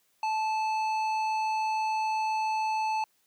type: tone with tanh clipping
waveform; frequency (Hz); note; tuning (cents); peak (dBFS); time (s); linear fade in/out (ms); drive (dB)
sine; 873; A5; -14; -28; 0.23-3.04; 2; 12
effects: white hiss -70 dBFS RMS until 3.26 s + high-pass 100 Hz 12 dB/octave